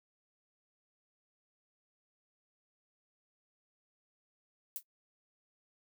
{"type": "noise with exponential decay", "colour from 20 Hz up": "violet", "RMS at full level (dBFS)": -34, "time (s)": [4.76, 4.83], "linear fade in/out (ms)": 1, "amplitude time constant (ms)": 15, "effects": ["noise-tail reverb RT60 0.1 s tail -22 dB re dry"]}